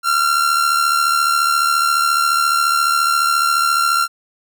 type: tone with amplitude modulation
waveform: 45% pulse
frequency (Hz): 1372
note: F6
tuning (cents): -31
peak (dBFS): -11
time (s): 0.03-4.08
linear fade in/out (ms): 50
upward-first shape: sine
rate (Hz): 74.4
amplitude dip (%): 55
effects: none